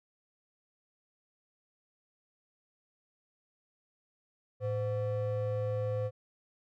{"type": "ring-modulated tone", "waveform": "triangle", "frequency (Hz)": 311.1, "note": "D#4", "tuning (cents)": 0, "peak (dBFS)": -25, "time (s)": [4.6, 6.11], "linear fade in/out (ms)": 50, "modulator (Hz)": 202, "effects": []}